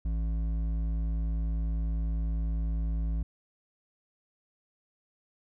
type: tone with hard clipping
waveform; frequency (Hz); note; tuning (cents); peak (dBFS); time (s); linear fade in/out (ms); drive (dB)
triangle; 55; A1; 0; -29; 0.05-3.23; 5; 12
effects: none